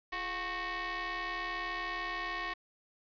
sawtooth ring-modulated tone, 376.7 Hz, F#4, 31 cents sharp, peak -28 dBFS, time 0.12-2.54 s, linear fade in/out 10 ms, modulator 1470 Hz, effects resampled to 11025 Hz + 9-bit

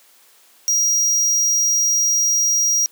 square tone, 5720 Hz, F8, 41 cents sharp, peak -15 dBFS, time 0.68-2.86 s, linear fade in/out 0 ms, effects white hiss -52 dBFS RMS until 2.91 s + high-pass 300 Hz 12 dB/octave

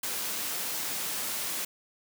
white high-pass noise, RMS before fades -33 dBFS, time 0.03-1.65 s, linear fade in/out 5 ms, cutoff 150 Hz, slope 12 dB/octave, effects none

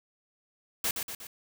white noise with echo, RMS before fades -29 dBFS, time 0.84-0.91 s, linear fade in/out 2 ms, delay 120 ms, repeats 3, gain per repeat -5 dB, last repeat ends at 1.27 s, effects none

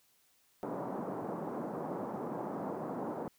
pink band-pass noise, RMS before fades -39 dBFS, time 0.63-3.28 s, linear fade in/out 0 ms, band 180 to 1000 Hz, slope 24 dB/octave, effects white hiss -70 dBFS RMS until 3.38 s

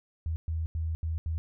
sine tone bursts at uneven times, 80.7 Hz, E2, 36 cents flat, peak -28 dBFS, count 5, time 0.26-0.36 / 0.48-0.66 / 0.75-0.95 / 1.03-1.18 / 1.26-1.38 s, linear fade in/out 0 ms, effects none

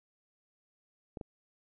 clicks, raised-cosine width 2 ms, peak -27 dBFS, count 2, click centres 1.172 / 1.212 s, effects none

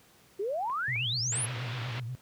sine exponential sweep, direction up, 374.4 to 11175 Hz, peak -29 dBFS, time 0.39-1.46 s, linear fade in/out 10 ms
clicks, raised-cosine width 0.5 ms, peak -33 dBFS, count 3, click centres 0.699 / 0.96 / 1.562 s
sine tone with vibrato, 120.8 Hz, B2, 38 cents flat, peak -33 dBFS, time 0.88-2.15 s, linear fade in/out 0 ms, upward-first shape sine, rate 8.3 Hz, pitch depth 120 cents each way
white low-pass noise, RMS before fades -41 dBFS, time 1.32-2 s, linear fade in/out 2 ms, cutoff 3500 Hz, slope 24 dB/octave
effects pink hiss -60 dBFS RMS until 2.21 s + high-pass 80 Hz 12 dB/octave

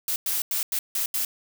blue noise bursts at uneven times, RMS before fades -26 dBFS, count 6, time 0.08-0.16 / 0.26-0.42 / 0.51-0.63 / 0.72-0.79 / 0.95-1.06 / 1.14-1.25 s, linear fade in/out 2 ms, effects none

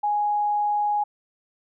sine tone, 830.6 Hz, G#5, in tune, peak -20 dBFS, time 0.03-1.04 s, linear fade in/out 10 ms, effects none

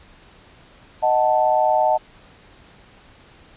sine chord, D# diminished, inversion none, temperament equal, 622.3 / 740 / 880 Hz, D#5 / F#5 / A5, 0 / 0 / 0 cents, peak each -19 dBFS, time 1.02-1.98 s, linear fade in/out 20 ms, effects pink hiss -49 dBFS RMS until 3.56 s + resampled to 8000 Hz

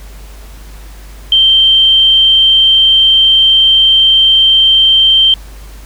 sine tone, 3136 Hz, G7, in tune, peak -4 dBFS, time 1.32-5.34 s, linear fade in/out 2 ms, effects added 50 Hz sine -29 dBFS peak until 5.85 s + pink hiss -39 dBFS RMS until 5.85 s

